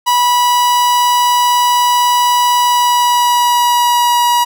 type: tone with pitch glide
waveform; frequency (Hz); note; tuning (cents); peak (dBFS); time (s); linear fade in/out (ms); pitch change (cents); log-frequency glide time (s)
45% pulse; 978 to 964.5; B5 to B5; -17 to -41; -9; 0.06-4.45; 20; -24; 2.56-4.18
effects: none